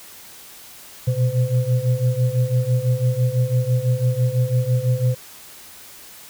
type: tone cluster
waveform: sine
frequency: 121.1 / 127.1 / 511 Hz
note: B2 / C3 / C5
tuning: -34 / -50 / -41 cents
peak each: -20 / -19 / -27 dBFS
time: 1.07-5.15 s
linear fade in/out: 10 ms
effects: white hiss -42 dBFS RMS until 6.29 s